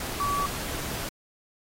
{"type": "tone in noise", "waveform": "sine", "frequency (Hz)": 1142, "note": "D6", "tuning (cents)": -49, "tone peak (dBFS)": -25, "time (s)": [0.2, 0.46], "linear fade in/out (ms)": 2, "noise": "pink", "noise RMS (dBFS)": -34, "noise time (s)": [0, 1.09], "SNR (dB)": 6, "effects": ["AAC 48 kbps"]}